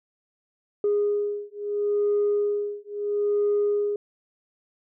sine beating tone pair, 411.5 / 412.25 Hz, G#4 / G#4, -16 / -13 cents, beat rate 0.75 Hz, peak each -24 dBFS, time 0.84-3.96 s, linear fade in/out 2 ms, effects tanh soft clip ceiling -16 dBFS

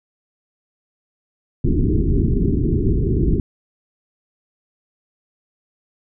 pink low-pass noise, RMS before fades -17 dBFS, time 1.64-3.4 s, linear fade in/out 2 ms, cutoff 410 Hz, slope 96 dB/octave, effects none

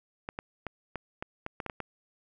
clicks, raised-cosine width 0.5 ms, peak -20 dBFS, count 10, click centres 0.289 / 0.389 / 0.667 / 0.957 / 1.225 / 1.464 / 1.602 / 1.663 / 1.698 / 1.803 s, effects none

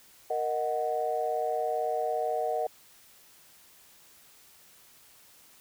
sine chord, D# minor, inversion second, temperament equal, 466.2 / 622.3 / 740 Hz, A#4 / D#5 / F#5, 0 / 0 / 0 cents, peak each -32 / -31 / -30 dBFS, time 0.3-2.67 s, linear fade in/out 5 ms, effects tanh soft clip ceiling -17 dBFS + white hiss -57 dBFS RMS until 5.6 s

